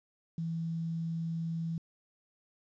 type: tone with quantisation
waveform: sine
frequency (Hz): 164.81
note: E3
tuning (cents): 0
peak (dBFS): -32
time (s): 0.38-1.78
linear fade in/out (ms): 2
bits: 10
effects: resampled to 16000 Hz